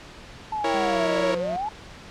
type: linear two-way sweep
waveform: sine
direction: down then up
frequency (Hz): 880 to 504 to 880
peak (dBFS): -25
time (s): 0.52-1.69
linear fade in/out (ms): 5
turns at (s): 1.39
type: chord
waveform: sawtooth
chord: A# diminished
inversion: second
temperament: equal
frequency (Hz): 329.6 / 466.2 / 554.4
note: E4 / A#4 / C#5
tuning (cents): 0 / 0 / 0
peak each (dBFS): -24 / -24 / -23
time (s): 0.64-1.35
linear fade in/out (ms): 5
type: tone with pitch glide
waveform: sawtooth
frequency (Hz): 202.7 to 179.55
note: G#3 to F3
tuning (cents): -42 to +48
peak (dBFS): -28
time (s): 0.74-1.56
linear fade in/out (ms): 0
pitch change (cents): -210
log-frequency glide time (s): 0.87-1
effects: pink hiss -43 dBFS RMS until 2.1 s + low-pass 5000 Hz 12 dB/octave